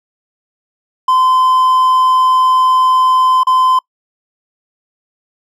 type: tone with dropouts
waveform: triangle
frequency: 1028 Hz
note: C6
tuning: 31 cents flat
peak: -6 dBFS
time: 1.08-3.79 s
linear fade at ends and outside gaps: 5 ms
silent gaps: 3.434-3.469 s
effects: noise-tail reverb RT60 0.1 s tail -26 dB re dry